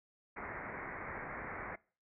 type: low-pass noise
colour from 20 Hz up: white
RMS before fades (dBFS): -44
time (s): 0.36-1.76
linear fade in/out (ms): 10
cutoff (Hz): 2200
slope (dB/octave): 96
effects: noise-tail reverb RT60 0.4 s tail -23 dB re dry